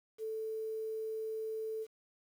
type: tone with quantisation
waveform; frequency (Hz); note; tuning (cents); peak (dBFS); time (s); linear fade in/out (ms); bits
sine; 440; A4; 0; -36; 0.18-1.87; 50; 10
effects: none